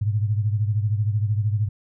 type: beating tone pair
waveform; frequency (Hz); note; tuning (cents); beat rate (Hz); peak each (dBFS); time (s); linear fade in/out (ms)
sine; 103.7 / 116.7; G#2 / A#2; -2 / +2; 13; -20 / -26; 0.01-1.69; 10
effects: none